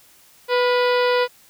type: harmonic tone with a mistuned harmonic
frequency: 493.9 Hz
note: B4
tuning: in tune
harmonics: 1 / 2 / 3 / 4 / 5 / 6 / 7 / 8 / 9 / 10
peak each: -17 / -23 / -27 / -29 / -31 / -33 / -34 / -35 / -36 / -37 dBFS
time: 0.48-1.28 s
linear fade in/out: 50 ms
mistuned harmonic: 3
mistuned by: -51 cents
effects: white hiss -52 dBFS RMS until 1.49 s